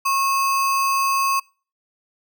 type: tone with sample-and-hold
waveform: sine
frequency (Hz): 1090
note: C#6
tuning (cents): -29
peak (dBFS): -17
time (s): 0.05-1.4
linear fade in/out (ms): 10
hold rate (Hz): 3675
effects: noise-tail reverb RT60 0.4 s tail -26 dB re dry